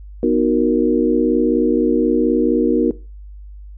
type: chord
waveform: sine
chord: B major seventh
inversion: none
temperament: equal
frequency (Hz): 246.9 / 311.1 / 370 / 466.2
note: B3 / D#4 / F#4 / A#4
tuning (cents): 0 / 0 / 0 / 0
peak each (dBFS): -18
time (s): 0.23-2.91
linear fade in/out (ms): 2
effects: noise-tail reverb RT60 0.3 s tail -18 dB re dry + added 50 Hz sine -33 dBFS peak until 3.77 s